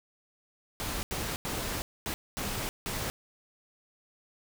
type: noise bursts at uneven times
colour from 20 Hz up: pink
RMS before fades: -34 dBFS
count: 6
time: 0.8-1.03 / 1.11-1.36 / 1.45-1.82 / 2.06-2.14 / 2.37-2.69 / 2.86-3.1 s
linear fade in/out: 0 ms
effects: none